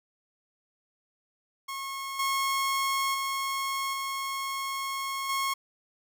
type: tone with level steps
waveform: sawtooth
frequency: 1088 Hz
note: C#6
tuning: 33 cents flat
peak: -30 / -22 / -25 / -27 / -23 dBFS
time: 1.68-5.54 s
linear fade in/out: 10 ms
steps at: 2.19 / 3.14 / 3.93 / 5.29 s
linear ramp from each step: 5 ms
effects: none

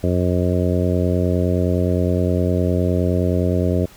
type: harmonic tone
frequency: 89.7 Hz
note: F2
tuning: 47 cents sharp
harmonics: 1 / 2 / 3 / 4 / 5 / 6 / 7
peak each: -19 / -22 / -24 / -25 / -26 / -27 / -27 dBFS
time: 0.03-3.86 s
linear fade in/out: 10 ms
effects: pink hiss -46 dBFS RMS until 3.96 s

